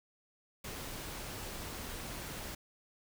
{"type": "noise", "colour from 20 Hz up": "pink", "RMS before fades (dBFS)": -43, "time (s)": [0.64, 2.55], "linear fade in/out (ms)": 5, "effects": []}